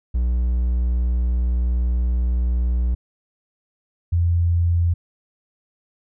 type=tone pair in turn; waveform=triangle / sine; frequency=60.6 / 85.7 Hz; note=B1 / F2; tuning=-32 / -32 cents; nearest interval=tritone; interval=600 cents; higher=second; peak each=-15 dBFS; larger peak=neither; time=0.14-2.95 / 4.12-4.94 s; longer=first; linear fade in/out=10 ms; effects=none